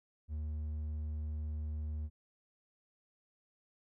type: tone with hard clipping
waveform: sine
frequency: 76.5 Hz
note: D#2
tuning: 29 cents flat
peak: -37 dBFS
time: 0.28-2.1 s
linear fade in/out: 50 ms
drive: 3 dB
effects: none